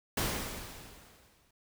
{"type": "noise with exponential decay", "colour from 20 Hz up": "pink", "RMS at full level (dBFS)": -30, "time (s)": [0.17, 1.51], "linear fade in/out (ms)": 5, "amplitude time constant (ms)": 290, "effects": []}